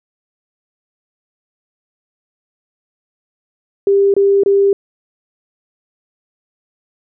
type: tone bursts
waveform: sine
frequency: 397.1 Hz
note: G4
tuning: 22 cents sharp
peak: -8 dBFS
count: 3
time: 3.87-4.73 s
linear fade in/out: 2 ms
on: 270 ms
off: 25 ms
effects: none